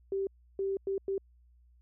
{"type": "tone bursts at uneven times", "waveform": "sine", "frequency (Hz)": 390, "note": "G4", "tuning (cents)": -9, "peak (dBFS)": -29, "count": 4, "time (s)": [[0.12, 0.27], [0.59, 0.77], [0.87, 0.98], [1.08, 1.18]], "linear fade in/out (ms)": 2, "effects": ["added 60 Hz sine -59 dBFS peak until 1.81 s"]}